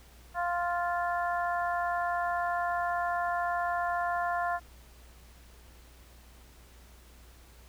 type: harmonic tone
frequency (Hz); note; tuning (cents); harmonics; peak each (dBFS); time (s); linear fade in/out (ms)
349.2; F4; 0; 2 / 3 / 4 / 5; -30 / -34 / -36 / -38; 0.34-4.6; 50
effects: added 60 Hz sine -53 dBFS peak until 7.68 s + pink hiss -58 dBFS RMS until 7.68 s